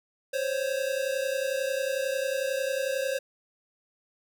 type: tone pair together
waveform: square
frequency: 523.3 / 554.4 Hz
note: C5 / C#5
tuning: 0 / 0 cents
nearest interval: minor second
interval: 100 cents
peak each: -30 / -31 dBFS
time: 0.33-3.19 s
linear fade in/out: 10 ms
effects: none